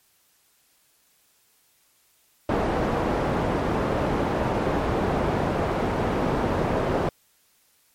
white low-pass noise, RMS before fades -24 dBFS, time 2.49-7.09 s, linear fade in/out 2 ms, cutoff 670 Hz, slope 12 dB/octave, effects white hiss -63 dBFS RMS until 7.94 s + MP3 64 kbps

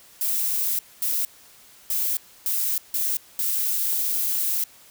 violet noise bursts at uneven times, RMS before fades -24 dBFS, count 6, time 0.21-0.79 / 1.02-1.25 / 1.9-2.17 / 2.46-2.78 / 2.94-3.17 / 3.39-4.64 s, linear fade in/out 2 ms, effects white hiss -51 dBFS RMS until 4.9 s

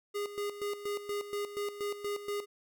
square tone with tremolo, 409.5 Hz, G#4, 24 cents flat, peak -33 dBFS, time 0.14-2.46 s, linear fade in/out 20 ms, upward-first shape square, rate 4.2 Hz, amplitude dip 70%, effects none

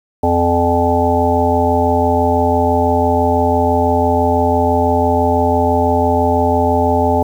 harmonic tone, 86 Hz, F2, 26 cents flat, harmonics 1 / 3 / 5 / 7 / 9 / 10, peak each -18 / -18 / -18 / -18 / -18 / -18 dBFS, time 0.23-7.23 s, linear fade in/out 5 ms, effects 7-bit

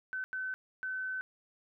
sine tone bursts at uneven times, 1521 Hz, F#6, 47 cents sharp, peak -34 dBFS, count 3, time 0.13-0.24 / 0.33-0.54 / 0.83-1.21 s, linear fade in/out 0 ms, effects none

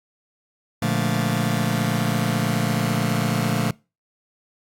sawtooth chord, Bb major seventh, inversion none, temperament just, 116.54 / 145.68 / 174.81 / 218.5 Hz, Bb2 / D3 / F3 / A3, 0 / -14 / +2 / -12 cents, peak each -21 dBFS, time 0.82-3.71 s, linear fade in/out 5 ms, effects noise-tail reverb RT60 0.3 s tail -25 dB re dry + AAC 64 kbps

